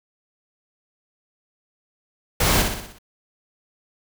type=noise with echo; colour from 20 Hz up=pink; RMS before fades=-19 dBFS; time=2.4-2.62 s; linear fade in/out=5 ms; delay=61 ms; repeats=6; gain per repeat=-5 dB; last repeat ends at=2.986 s; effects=none